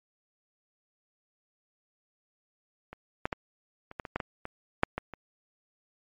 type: clicks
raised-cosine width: 0.5 ms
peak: -27 / -12 / -15 / -29 / -19 / -22 / -14 / -16 / -21 / -6 / -16 / -25 dBFS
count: 12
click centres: 2.93 / 3.255 / 3.328 / 3.914 / 3.998 / 4.052 / 4.16 / 4.202 / 4.454 / 4.834 / 4.98 / 5.137 s
effects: MP3 48 kbps